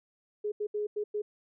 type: tone bursts at uneven times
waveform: sine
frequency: 418.3 Hz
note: G#4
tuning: 12 cents sharp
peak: -29 dBFS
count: 5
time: 0.44-0.52 / 0.6-0.67 / 0.74-0.87 / 0.96-1.04 / 1.14-1.22 s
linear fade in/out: 10 ms
effects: none